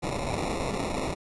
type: noise with sample-and-hold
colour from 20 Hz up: violet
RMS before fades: -30 dBFS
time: 0.02-1.15 s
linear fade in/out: 20 ms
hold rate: 1575 Hz
effects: resampled to 24000 Hz